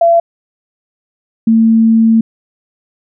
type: tone pair in turn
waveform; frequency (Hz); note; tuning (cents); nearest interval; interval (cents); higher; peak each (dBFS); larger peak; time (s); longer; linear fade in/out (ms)
sine; 677 / 225.1; E5 / A3; +46 / +40; octave + perfect fifth; 1906; first; -5; neither; 0.01-0.2 / 1.47-2.21; second; 5
effects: none